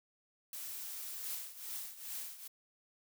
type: noise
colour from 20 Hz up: blue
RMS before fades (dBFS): -44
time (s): 0.53-1.35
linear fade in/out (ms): 2
type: noise with tremolo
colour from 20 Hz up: blue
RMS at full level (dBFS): -41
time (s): 1.23-2.48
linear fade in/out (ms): 10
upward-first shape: triangle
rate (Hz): 2.4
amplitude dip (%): 80
effects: none